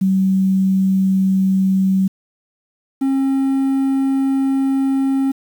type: tone pair in turn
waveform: sine / triangle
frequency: 190.9 / 269.8 Hz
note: G3 / C#4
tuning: -46 / -47 cents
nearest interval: tritone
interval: 599 cents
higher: second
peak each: -12 dBFS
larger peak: neither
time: 0.01-2.08 / 3.01-5.32 s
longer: second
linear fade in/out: 10 ms
effects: 7-bit